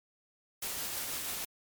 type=noise with tremolo; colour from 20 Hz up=white; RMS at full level=-36 dBFS; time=0.62-1.45 s; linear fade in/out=5 ms; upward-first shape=triangle; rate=6.2 Hz; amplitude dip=25%; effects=MP3 96 kbps